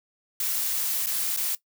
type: noise with dropouts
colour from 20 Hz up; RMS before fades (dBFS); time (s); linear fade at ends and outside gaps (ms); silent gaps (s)
blue; -27; 0.4-1.55; 2; 1.061-1.068 / 1.364-1.372
effects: noise-tail reverb RT60 0.1 s tail -18 dB re dry